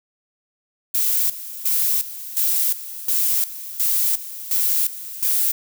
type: noise with tremolo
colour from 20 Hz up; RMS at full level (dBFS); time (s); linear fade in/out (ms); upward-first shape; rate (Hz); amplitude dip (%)
violet; -19; 0.94-5.52; 10; square; 1.4; 80
effects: none